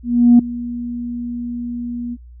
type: tone with ADSR envelope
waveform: sine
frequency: 240 Hz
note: B3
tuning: 49 cents flat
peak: -3 dBFS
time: 0.03-2.17 s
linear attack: 360 ms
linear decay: 6 ms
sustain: -19 dB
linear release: 40 ms
effects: tanh soft clip ceiling -1 dBFS + added 60 Hz sine -37 dBFS peak until 2.4 s